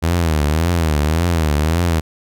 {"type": "tone with vibrato", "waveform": "sawtooth", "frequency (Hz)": 80, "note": "D#2", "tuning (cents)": 49, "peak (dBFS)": -10, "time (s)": [0.02, 2.01], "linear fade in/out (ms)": 20, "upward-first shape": "triangle", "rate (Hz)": 1.8, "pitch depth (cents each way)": 180, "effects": []}